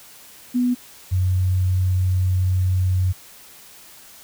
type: tone pair in turn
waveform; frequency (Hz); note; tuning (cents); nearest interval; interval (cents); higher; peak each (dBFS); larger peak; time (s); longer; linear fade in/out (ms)
sine; 246.9 / 92.32; B3 / F#2; 0 / -3; octave + perfect fourth; 1703; first; -16; neither; 0.54-0.75 / 1.11-3.13; second; 20
effects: white hiss -45 dBFS RMS until 4.23 s